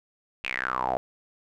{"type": "tone with band-pass filter sweep", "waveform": "sawtooth", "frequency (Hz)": 63.6, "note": "C2", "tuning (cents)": -48, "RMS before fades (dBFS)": -29, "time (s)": [0.44, 0.97], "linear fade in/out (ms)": 0, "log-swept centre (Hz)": [2700, 640], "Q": 7.9, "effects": []}